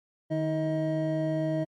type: tone cluster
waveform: triangle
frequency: 153.4 / 316.8 / 632 Hz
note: D#3 / D#4 / D#5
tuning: -24 / +31 / +27 cents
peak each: -28 dBFS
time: 0.3-1.65 s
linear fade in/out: 20 ms
effects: MP3 64 kbps